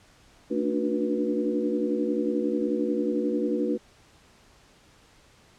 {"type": "tone cluster", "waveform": "sine", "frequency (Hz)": [223.7, 288.6, 299.8, 365.2, 486.8], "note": ["A3", "D4", "D4", "F#4", "B4"], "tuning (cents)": [29, -30, 36, -23, -25], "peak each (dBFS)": -30, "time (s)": [0.5, 3.78], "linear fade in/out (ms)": 20, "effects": ["pink hiss -57 dBFS RMS until 5.58 s", "low-pass 8000 Hz 12 dB/octave"]}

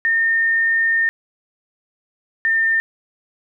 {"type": "tone pair in turn", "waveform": "sine", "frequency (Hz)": [1822, 1806.3], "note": ["A#6", "A6"], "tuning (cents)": [-40, 45], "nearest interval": "unison", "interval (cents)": 15, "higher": "first", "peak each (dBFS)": -14, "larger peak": "neither", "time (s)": [[0.05, 1.09], [2.45, 2.8]], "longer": "first", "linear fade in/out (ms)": 0, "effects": []}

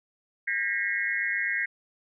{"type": "tone cluster", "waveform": "sine", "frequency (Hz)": [1611, 1846, 1954, 2148], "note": ["G6", "A#6", "B6", "C7"], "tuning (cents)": [47, -17, -19, 45], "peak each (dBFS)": -31, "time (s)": [0.47, 1.66], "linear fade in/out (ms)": 10, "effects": []}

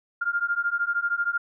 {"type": "beating tone pair", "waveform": "sine", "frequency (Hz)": [1396.9, 1409.9], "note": ["F6", "F6"], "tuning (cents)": [0, 16], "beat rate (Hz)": 13, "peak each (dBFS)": -26, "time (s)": [0.21, 1.38], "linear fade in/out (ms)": 10, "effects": []}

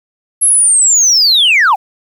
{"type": "linear sweep", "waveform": "sine", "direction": "down", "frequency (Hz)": [11175, 705], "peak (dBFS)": -4, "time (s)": [0.41, 1.76], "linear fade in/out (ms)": 20, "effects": ["tanh soft clip ceiling -4 dBFS", "7-bit"]}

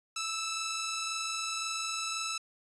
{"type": "tone pair together", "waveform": "10% pulse", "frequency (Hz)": [1296.1, 1318], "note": ["E6", "E6"], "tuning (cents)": [-30, -1], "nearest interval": "unison", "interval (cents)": 29, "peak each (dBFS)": [-35, -25], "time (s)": [0.16, 2.38], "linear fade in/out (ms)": 5, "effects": ["resampled to 22050 Hz"]}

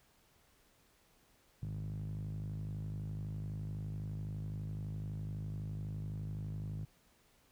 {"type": "tone with band-pass filter", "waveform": "sawtooth", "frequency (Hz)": 51.91, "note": "G#1", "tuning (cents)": 0, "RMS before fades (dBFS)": -41, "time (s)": [1.62, 6.85], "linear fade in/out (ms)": 0, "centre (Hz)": 130, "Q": 7.9, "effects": ["pink hiss -69 dBFS RMS until 7.51 s"]}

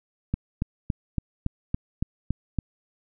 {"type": "click train", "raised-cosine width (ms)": 5, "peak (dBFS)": -12, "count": 9, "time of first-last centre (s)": [0.34, 2.587], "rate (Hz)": 3.56, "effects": []}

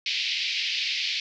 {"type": "band-pass noise", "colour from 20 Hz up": "pink", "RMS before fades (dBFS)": -28, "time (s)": [0.06, 1.2], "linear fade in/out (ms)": 2, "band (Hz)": [2200, 5100], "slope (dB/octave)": 48, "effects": []}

